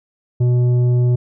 sine tone with tanh clipping, 123 Hz, B2, 7 cents flat, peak -13 dBFS, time 0.4-1.16 s, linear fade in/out 10 ms, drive 8 dB, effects none

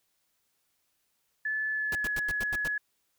sine tone with pitch glide, 1733 to 1691.5 Hz, A6 to G#6, -27 to +31 cents, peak -28 dBFS, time 1.45-2.78 s, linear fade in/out 5 ms, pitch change -42 cents, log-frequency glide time 1.72-2.12 s
pink noise bursts, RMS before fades -37 dBFS, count 7, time 1.92-2.678 s, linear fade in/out 2 ms, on 32 ms, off 89 ms
effects white hiss -75 dBFS RMS until 3.18 s

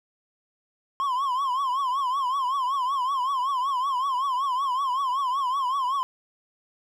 triangle tone with vibrato, 1054 Hz, C6, 12 cents sharp, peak -21 dBFS, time 1-6.03 s, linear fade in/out 0 ms, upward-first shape triangle, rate 5.3 Hz, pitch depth 150 cents each way, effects none

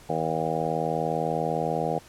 harmonic tone, 80 Hz, D#2, 49 cents sharp, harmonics 2 / 3 / 4 / 5 / 6 / 7 / 8 / 9 / 10, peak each -32 / -36 / -36 / -36 / -31 / -33 / -34 / -31 / -33 dBFS, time 0.09-1.99 s, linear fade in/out 5 ms, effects pink hiss -51 dBFS RMS until 2.08 s + low-pass 12000 Hz 12 dB/octave

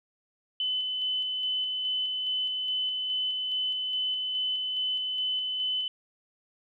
sine tone with tremolo, 3022 Hz, F#7, 36 cents sharp, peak -26 dBFS, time 0.6-5.88 s, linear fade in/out 2 ms, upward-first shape square, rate 2.4 Hz, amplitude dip 25%, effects none

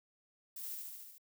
violet noise with echo, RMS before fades -45 dBFS, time 0.56-0.75 s, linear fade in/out 5 ms, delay 72 ms, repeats 6, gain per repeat -2 dB, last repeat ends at 1.182 s, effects none

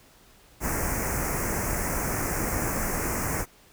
pink band-stop noise, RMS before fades -28 dBFS, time 0.6-3.46 s, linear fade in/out 50 ms, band 2300 to 5700 Hz, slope 48 dB/octave, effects pink hiss -56 dBFS RMS until 3.72 s

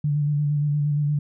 sine tone with vibrato, 146.83 Hz, D3, in tune, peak -19 dBFS, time 0.04-1.19 s, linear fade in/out 5 ms, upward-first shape square, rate 8.6 Hz, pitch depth 23 cents each way, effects none

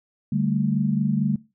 sine chord, D suspended fourth, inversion none, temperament just, 146.83 / 195.78 / 220.2 Hz, D3 / G3 / A3, 0 / -2 / +2 cents, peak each -24 dBFS, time 0.32-1.36 s, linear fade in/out 5 ms, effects noise-tail reverb RT60 0.3 s tail -22 dB re dry

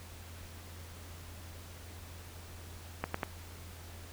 clicks, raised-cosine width 0.5 ms, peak -17 dBFS, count 3, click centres 3.04 / 3.144 / 3.232 s, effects added 85 Hz sine -48 dBFS peak until 4.12 s + pink hiss -52 dBFS RMS until 4.12 s

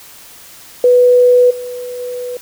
sine tone with level steps, 493.9 Hz, B4, in tune, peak -5 / -22 / -20 dBFS, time 0.84-2.37 s, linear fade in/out 2 ms, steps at 1.5 / 1.99 s, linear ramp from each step 10 ms, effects white hiss -38 dBFS RMS until 2.41 s

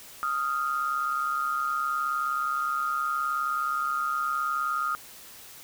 sine tone pair together, 1244.5 / 1383.7 Hz, D#6 / F6, 0 / -16 cents, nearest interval major second, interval 184 cents, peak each -27 / -30 dBFS, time 0.23-4.95 s, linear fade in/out 0 ms, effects white hiss -47 dBFS RMS until 5.63 s

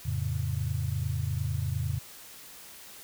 sine chord, F augmented, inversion none, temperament equal, 87.31 / 110 / 138.59 Hz, F2 / A2 / C#3, 0 / 0 / 0 cents, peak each -32 dBFS, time 0.05-1.99 s, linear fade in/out 10 ms, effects white hiss -48 dBFS RMS until 3.03 s

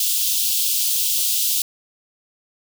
white high-pass noise, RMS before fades -20 dBFS, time 0-1.62 s, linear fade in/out 2 ms, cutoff 2900 Hz, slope 48 dB/octave, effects none

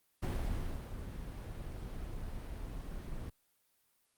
brown noise with ADSR envelope, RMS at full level -33 dBFS, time 0.22-3.3 s, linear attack 11 ms, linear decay 650 ms, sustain -9 dB, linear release 5 ms, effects white hiss -75 dBFS RMS until 4.17 s + Opus 32 kbps

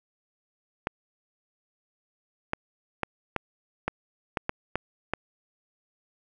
clicks, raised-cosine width 0.5 ms, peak -11 dBFS, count 9, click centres 0.871 / 2.534 / 3.033 / 3.363 / 3.88 / 4.372 / 4.494 / 4.756 / 5.136 s, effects none

